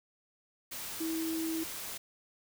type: tone in noise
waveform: sine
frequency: 324.3 Hz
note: E4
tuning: 28 cents flat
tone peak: -32 dBFS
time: 1-1.64 s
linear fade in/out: 10 ms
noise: white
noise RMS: -41 dBFS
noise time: 0.71-1.98 s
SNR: +6 dB
effects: none